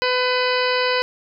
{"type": "harmonic tone", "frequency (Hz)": 502, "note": "B4", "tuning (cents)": 28, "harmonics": [1, 2, 3, 4, 5, 6, 8, 9, 10], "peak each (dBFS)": [-21, -24, -26, -27, -28, -29, -30, -31, -31], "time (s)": [0.02, 1.02], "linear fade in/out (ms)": 0, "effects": []}